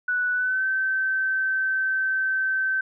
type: tone with pitch glide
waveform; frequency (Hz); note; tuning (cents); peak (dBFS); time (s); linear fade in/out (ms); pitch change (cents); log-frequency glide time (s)
sine; 1480 to 1543.7; F#6 to G6; 0 to -27; -21; 0.08-2.81; 5; +73; 0.33-0.65
effects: none